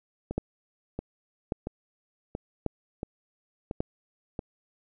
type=two click trains; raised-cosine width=2 ms; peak=-14 / -19 dBFS; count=4 / 7; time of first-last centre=0.38-3.805 / 0.31-4.392 s; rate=0.876 / 1.47 Hz; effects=none